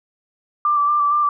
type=tone with vibrato; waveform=sine; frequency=1174.7 Hz; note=D6; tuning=in tune; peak=-14 dBFS; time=0.65-1.29 s; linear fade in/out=2 ms; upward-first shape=square; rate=4.3 Hz; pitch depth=20 cents each way; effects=none